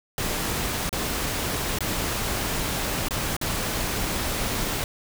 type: noise with dropouts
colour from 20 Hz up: pink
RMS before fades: -27 dBFS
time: 0.18-4.84 s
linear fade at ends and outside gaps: 1 ms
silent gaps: 0.893-0.928 / 1.787-1.806 / 3.085-3.108 / 3.366-3.413 s
effects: none